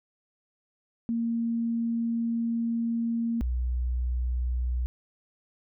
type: tone pair in turn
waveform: sine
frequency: 231.4 / 61.57 Hz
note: A#3 / B1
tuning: -13 / -5 cents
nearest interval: octave + major seventh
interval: 2292 cents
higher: first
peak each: -25 dBFS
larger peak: neither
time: 1.09-3.41 / 3.41-4.86 s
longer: first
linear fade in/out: 0 ms
effects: none